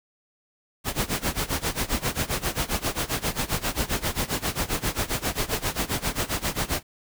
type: noise with tremolo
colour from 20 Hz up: pink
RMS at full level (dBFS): -24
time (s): 0.84-6.83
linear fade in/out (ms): 50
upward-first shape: sine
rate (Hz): 7.5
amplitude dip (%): 90
effects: none